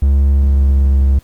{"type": "tone with pitch glide", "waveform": "triangle", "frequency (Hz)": [69.3, 68.07], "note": ["C#2", "C#2"], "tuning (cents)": [0, -31], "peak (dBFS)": -6, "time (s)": [0.02, 1.19], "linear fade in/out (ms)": 5, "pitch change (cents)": -31, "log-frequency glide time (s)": [0.34, 1], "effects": ["pink hiss -50 dBFS RMS until 1.23 s", "Opus 32 kbps"]}